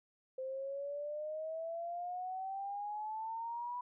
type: exponential sweep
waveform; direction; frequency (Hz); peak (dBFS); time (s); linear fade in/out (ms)
sine; up; 518 to 987.8; -38; 0.38-3.81; 5
effects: none

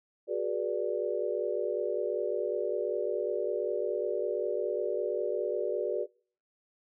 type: chord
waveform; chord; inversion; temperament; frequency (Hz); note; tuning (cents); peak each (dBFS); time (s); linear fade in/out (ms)
sine; G# half-diminished seventh; third; equal with one note detuned; 370 / 415.3 / 484.6 / 587.3; F#4 / G#4 / B4 / D5; 0 / 0 / -33 / 0; -34; 0.27-6.07; 50
effects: noise-tail reverb RT60 0.5 s tail -26 dB re dry

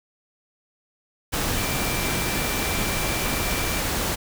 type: tone in noise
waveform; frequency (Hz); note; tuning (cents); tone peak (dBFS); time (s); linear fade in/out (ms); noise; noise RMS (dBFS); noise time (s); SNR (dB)
sine; 2349; D7; 0; -33; 1.56-3.81; 20; pink; -25; 1.32-4.16; -11
effects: none

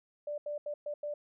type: tone bursts at uneven times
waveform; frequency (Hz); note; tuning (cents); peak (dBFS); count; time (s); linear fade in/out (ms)
sine; 589; D5; +5; -34; 5; 0.27-0.38 / 0.46-0.58 / 0.66-0.74 / 0.86-0.94 / 1.03-1.14; 5
effects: none

